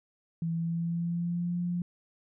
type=tone with pitch glide; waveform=sine; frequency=165.7 to 175.45 Hz; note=E3 to F3; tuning=+9 to +8 cents; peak=-28 dBFS; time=0.42-1.82 s; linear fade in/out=2 ms; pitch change=+99 cents; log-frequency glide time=0.53-1.6 s; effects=none